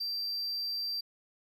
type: tone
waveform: triangle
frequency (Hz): 4699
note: D8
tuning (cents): 0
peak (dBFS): -31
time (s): 0-1.01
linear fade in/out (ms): 10
effects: none